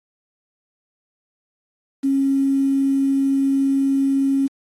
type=tone with quantisation; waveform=sine; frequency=272.9 Hz; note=C#4; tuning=27 cents flat; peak=-15 dBFS; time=2.03-4.48 s; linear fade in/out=20 ms; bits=7; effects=AAC 32 kbps

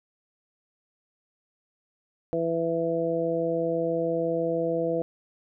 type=harmonic tone; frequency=166.1 Hz; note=E3; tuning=13 cents sharp; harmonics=1 / 2 / 3 / 4; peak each=-34 / -30 / -26 / -31 dBFS; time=2.33-5.02 s; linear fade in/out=0 ms; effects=none

